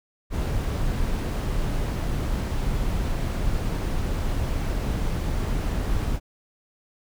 brown noise, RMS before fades -25 dBFS, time 0.3-6.2 s, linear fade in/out 50 ms, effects none

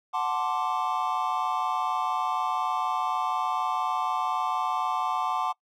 triangle chord, D dominant seventh, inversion first, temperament equal with one note detuned, 740 / 880 / 1046.5 / 1170.6 Hz, F#5 / A5 / C6 / D6, 0 / 0 / 0 / -6 cents, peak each -29 dBFS, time 0.13-5.53 s, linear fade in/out 20 ms, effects noise-tail reverb RT60 0.1 s tail -23 dB re dry

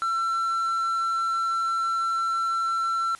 triangle tone, 1347 Hz, E6, 37 cents sharp, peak -21 dBFS, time 0.02-3.15 s, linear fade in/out 0 ms, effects white hiss -50 dBFS RMS until 3.19 s + resampled to 24000 Hz

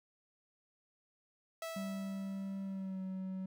sawtooth tone with exponential decay, 655 Hz, E5, 11 cents flat, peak -35 dBFS, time 1.62-3.19 s, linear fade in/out 2 ms, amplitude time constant 340 ms
triangle tone with pitch glide, 194.8 to 188.49 Hz, G3 to F#3, -11 to +32 cents, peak -36 dBFS, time 1.76-3.46 s, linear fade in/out 5 ms, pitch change -57 cents, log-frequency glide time 2.62-3.01 s
effects none

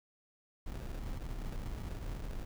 brown noise with sample-and-hold, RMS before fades -40 dBFS, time 0.66-2.45 s, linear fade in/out 10 ms, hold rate 1050 Hz, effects none

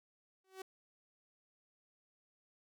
sawtooth tone with exponential growth, 379.4 Hz, F#4, 43 cents sharp, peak -38 dBFS, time 0.44-0.62 s, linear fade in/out 5 ms, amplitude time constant 38 ms, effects none

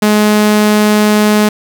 sawtooth tone, 211 Hz, G#3, 28 cents sharp, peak -3 dBFS, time 0.02-1.49 s, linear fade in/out 5 ms, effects 7-bit

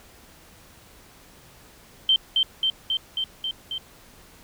sine tone with echo, 3122 Hz, G7, 8 cents flat, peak -15 dBFS, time 2.09-2.16 s, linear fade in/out 2 ms, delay 270 ms, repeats 6, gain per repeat -2 dB, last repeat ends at 3.78 s, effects pink hiss -51 dBFS RMS until 4.43 s

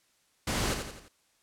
pink noise with echo, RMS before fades -30 dBFS, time 0.47-0.74 s, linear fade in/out 5 ms, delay 86 ms, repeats 4, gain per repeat -6 dB, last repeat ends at 1.084 s, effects white hiss -69 dBFS RMS until 1.42 s + low-pass 10000 Hz 12 dB/octave

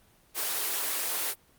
white high-pass noise, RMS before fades -30 dBFS, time 0.34-1.35 s, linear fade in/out 50 ms, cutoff 320 Hz, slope 24 dB/octave, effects pink hiss -62 dBFS RMS until 1.58 s + Opus 24 kbps

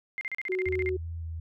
sine tone bursts, 2100 Hz, C7, 6 cents sharp, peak -30 dBFS, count 11, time 0.18-0.891 s, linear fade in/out 0 ms, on 31 ms, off 37 ms
sine tone, 371.4 Hz, F#4, 7 cents sharp, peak -27 dBFS, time 0.49-0.97 s, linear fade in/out 10 ms
sine tone with vibrato, 82.41 Hz, E2, in tune, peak -33 dBFS, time 0.66-1.4 s, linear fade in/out 5 ms, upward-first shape square, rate 2.7 Hz, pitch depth 17 cents each way
effects none

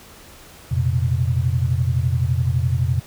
sine chord, F suspended fourth, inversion none, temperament equal with one note detuned, 87.31 / 118.99 / 130.81 Hz, F2 / Bb2 / C3, 0 / +36 / 0 cents, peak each -21 dBFS, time 0.71-3 s, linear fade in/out 10 ms, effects pink hiss -44 dBFS RMS until 3.06 s

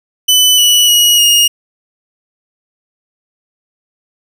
sawtooth tone with pitch steps, 3000 / 2952 / 2905 / 2858 Hz, F#7 / F#7 / F#7 / F7, +23 / -5 / -32 / +39 cents, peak -3 dBFS, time 0.28-1.48 s, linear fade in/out 10 ms, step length 300 ms, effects none

